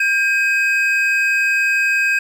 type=tone pair together; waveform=triangle; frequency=1600 / 2531 Hz; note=G6 / D#7; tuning=+35 / +29 cents; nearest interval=minor sixth; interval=794 cents; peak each=-15 dBFS; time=0-2.19 s; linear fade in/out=5 ms; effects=8-bit